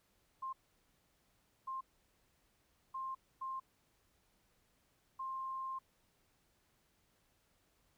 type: tone bursts at uneven times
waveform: sine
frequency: 1057 Hz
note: C6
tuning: 17 cents sharp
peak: -39 dBFS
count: 5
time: 0.42-0.53 / 1.67-1.81 / 2.94-3.15 / 3.41-3.6 / 5.19-5.79 s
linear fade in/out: 10 ms
effects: pink hiss -75 dBFS RMS until 7.97 s